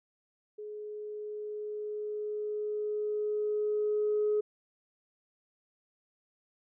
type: tone with level ramp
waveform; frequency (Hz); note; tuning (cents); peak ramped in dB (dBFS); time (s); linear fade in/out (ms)
sine; 421.5; G#4; +26; -39 to -24; 0.58-4.41; 10
effects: tanh soft clip ceiling -21 dBFS